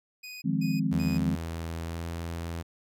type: tone bursts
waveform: 25% pulse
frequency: 2489 Hz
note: D#7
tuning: in tune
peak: -36 dBFS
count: 3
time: 0.23-1.18 s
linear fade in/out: 10 ms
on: 190 ms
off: 190 ms
type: chord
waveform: sine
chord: F minor seventh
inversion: third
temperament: equal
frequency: 155.56 / 174.61 / 207.7 / 261.6 Hz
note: Eb3 / F3 / Ab3 / C4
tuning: 0 / 0 / 0 / 0 cents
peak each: -30 dBFS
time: 0.44-1.36 s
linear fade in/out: 20 ms
type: tone with pitch glide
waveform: sawtooth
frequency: 82.7 to 83.9 Hz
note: E2 to E2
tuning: +6 to +31 cents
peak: -29 dBFS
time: 0.91-2.63 s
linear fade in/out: 20 ms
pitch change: +25 cents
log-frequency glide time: 1.82-2.04 s
effects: none